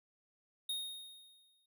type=tone with exponential decay; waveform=square; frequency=3717 Hz; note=A#7; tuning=6 cents flat; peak=-35 dBFS; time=0.69-1.66 s; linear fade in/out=5 ms; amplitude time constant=210 ms; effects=none